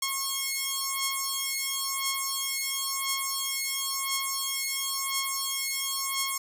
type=beating tone pair; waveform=5% pulse; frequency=1086 / 1086.97 Hz; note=C#6 / C#6; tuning=-36 / -34 cents; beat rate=0.97 Hz; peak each=-19 dBFS; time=0.02-6.38 s; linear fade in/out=5 ms; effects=none